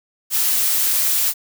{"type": "noise", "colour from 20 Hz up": "blue", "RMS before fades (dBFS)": -18, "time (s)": [0.3, 1.34], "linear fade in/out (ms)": 50, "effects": []}